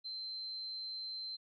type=tone; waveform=sine; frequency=4105 Hz; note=C8; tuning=34 cents flat; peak=-40 dBFS; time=0.04-1.37 s; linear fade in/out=20 ms; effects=none